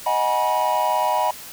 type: chord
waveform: triangle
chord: G# minor seventh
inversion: second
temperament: equal with one note detuned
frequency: 622.3 / 740 / 830.6 / 968 Hz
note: D#5 / F#5 / G#5 / B5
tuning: 0 / 0 / 0 / -35 cents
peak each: -23 / -23 / -23 / -19 dBFS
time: 0.06-1.31 s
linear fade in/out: 5 ms
effects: white hiss -38 dBFS RMS until 1.52 s

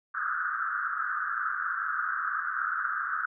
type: band-pass noise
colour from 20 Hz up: white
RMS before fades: -31 dBFS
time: 0.14-3.26 s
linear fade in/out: 10 ms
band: 1200 to 1600 Hz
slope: 96 dB/octave
effects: none

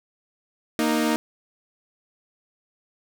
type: tone pair together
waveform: sawtooth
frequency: 233.1 / 309.3 Hz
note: A#3 / D#4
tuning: 0 / -10 cents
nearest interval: perfect fourth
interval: 490 cents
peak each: -19 dBFS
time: 0.79-1.16 s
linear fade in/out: 0 ms
effects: none

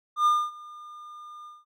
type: tone with ADSR envelope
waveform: triangle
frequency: 1208 Hz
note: D6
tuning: 48 cents sharp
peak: -15 dBFS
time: 0.16-1.65 s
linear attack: 98 ms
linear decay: 250 ms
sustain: -24 dB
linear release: 190 ms
effects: none

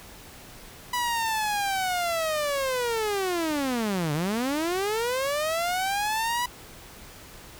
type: linear two-way sweep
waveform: sawtooth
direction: down then up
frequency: 987.8 to 142.6 to 987.8 Hz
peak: -21 dBFS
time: 0.93-6.46 s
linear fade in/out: 5 ms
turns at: 4.13 s
effects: pink hiss -46 dBFS RMS until 7.59 s

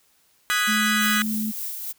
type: chord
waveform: 30% pulse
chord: G# minor seventh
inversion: second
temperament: equal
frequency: 1244.5 / 1480 / 1661.2 / 1975.5 Hz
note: D#6 / F#6 / G#6 / B6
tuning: 0 / 0 / 0 / 0 cents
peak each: -23 dBFS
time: 0.5-1.22 s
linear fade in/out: 0 ms
type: tone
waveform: sine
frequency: 215.6 Hz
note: A3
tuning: 35 cents flat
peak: -24 dBFS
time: 0.67-1.52 s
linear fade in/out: 20 ms
type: noise with tremolo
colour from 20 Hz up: violet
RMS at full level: -30 dBFS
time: 1-1.93 s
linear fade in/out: 20 ms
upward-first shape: sine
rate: 3.5 Hz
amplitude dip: 35%
effects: white hiss -62 dBFS RMS until 1.98 s

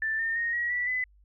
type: tone with pitch steps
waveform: sine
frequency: 1769 / 1814.5 / 1861.2 / 1909.2 / 1958.3 / 2009 Hz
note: A6 / A#6 / A#6 / A#6 / B6 / B6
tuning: +9 / -47 / -3 / +41 / -15 / +29 cents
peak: -26 dBFS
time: 0.02-1.04 s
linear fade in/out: 2 ms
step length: 170 ms
effects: added 50 Hz sine -56 dBFS peak until 1.24 s

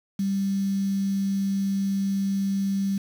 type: tone with quantisation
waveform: sine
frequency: 196 Hz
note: G3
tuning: in tune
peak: -22 dBFS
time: 0.19-2.98 s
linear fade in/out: 5 ms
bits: 7
effects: none

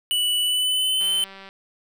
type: tone with pitch glide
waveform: square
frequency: 2960 to 3064 Hz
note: F#7 to G7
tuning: 0 to -40 cents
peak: -20 dBFS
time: 0.11-1.24 s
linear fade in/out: 0 ms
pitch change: +60 cents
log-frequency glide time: 0.4-1.09 s
type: click train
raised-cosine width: 0.3 ms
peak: -26 dBFS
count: 94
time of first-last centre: 1.01-1.489 s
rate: 194 Hz
effects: none

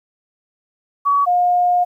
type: tone pair in turn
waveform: sine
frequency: 1132 / 713.1 Hz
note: C#6 / F5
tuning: +36 / +36 cents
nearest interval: minor sixth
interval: 800 cents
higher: first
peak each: -12 / -12 dBFS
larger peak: neither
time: 1.05-1.26 / 1.26-1.85 s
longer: second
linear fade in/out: 20 ms
effects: 9-bit

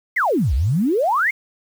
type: exponential two-way sweep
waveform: sine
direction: down then up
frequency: 2239 to 58.27 to 2239 Hz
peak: -15 dBFS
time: 0.16-1.31 s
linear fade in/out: 10 ms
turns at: 0.54 s
effects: 7-bit

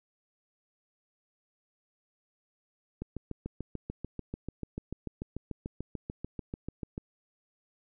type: click train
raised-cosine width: 3 ms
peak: -23 dBFS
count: 28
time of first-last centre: 3.02-6.979 s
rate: 6.82 Hz
effects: none

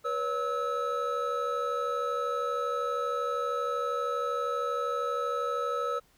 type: tone cluster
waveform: triangle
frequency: 486.3 / 559 / 1297 Hz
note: B4 / C#5 / E6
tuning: -27 / +14 / -28 cents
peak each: -31 / -33 / -29 dBFS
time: 0.04-6 s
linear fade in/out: 20 ms
effects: pink hiss -65 dBFS RMS until 6.17 s

